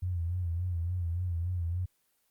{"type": "tone with vibrato", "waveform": "sine", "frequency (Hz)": 87.3, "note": "F2", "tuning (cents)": 0, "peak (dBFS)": -29, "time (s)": [0.02, 1.86], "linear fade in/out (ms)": 10, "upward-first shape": "sine", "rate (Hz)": 3.5, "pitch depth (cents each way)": 77, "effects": ["white hiss -73 dBFS RMS until 2.3 s", "Opus 24 kbps"]}